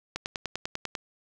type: click train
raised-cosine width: 0.2 ms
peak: -14 dBFS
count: 9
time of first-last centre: 0.16-0.952 s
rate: 10.1 Hz
effects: none